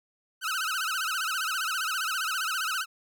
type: tone with vibrato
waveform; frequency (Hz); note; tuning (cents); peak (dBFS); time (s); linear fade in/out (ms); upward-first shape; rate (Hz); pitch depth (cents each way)
sawtooth; 1400; F6; +4; -24; 0.41-2.86; 50; sine; 15; 180
effects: none